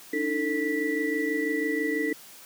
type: tone cluster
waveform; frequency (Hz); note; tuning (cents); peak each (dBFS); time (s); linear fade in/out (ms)
sine; 288.8 / 314.9 / 445.2 / 1962; D4 / D#4 / A4 / B6; -29 / +21 / +20 / -12; -30; 0.13-2.13; 5
effects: white hiss -48 dBFS RMS until 2.45 s + high-pass 150 Hz 12 dB/octave